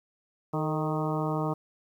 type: harmonic tone with a mistuned harmonic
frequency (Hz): 155.56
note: D#3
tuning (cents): 0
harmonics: 1 / 2 / 3 / 4 / 5 / 6 / 7 / 8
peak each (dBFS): -30 / -33 / -35 / -36 / -37 / -38 / -38 / -39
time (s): 0.53-1.54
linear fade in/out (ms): 10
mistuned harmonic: 3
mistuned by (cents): -50
effects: 10-bit